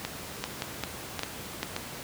two click trains, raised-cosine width 0.2 ms, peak -13 / -12 dBFS, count 4 / 4, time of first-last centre 0.05-1.764 / 0.44-1.63 s, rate 1.75 / 2.52 Hz, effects pink hiss -40 dBFS RMS until 2.03 s + high-pass 80 Hz 12 dB/octave

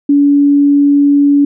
sine tone, 285.2 Hz, C#4, 49 cents sharp, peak -5 dBFS, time 0.09-1.45 s, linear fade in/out 5 ms, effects none

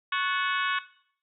harmonic tone with a mistuned harmonic, 369.5 Hz, F#4, 2 cents flat, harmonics 3 / 4 / 5 / 6 / 7 / 8 / 9 / 10, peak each -29 / -31 / -33 / -35 / -36 / -37 / -38 / -39 dBFS, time 0.12-0.79 s, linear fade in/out 5 ms, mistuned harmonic 5, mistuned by -110 cents, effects noise-tail reverb RT60 0.6 s tail -17 dB re dry

